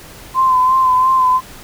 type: tone with vibrato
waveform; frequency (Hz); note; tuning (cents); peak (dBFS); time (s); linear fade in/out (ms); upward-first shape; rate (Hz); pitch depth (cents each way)
sine; 1031; C6; -26; -9; 0.34-1.41; 50; sine; 2.9; 35
effects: pink hiss -37 dBFS RMS until 1.63 s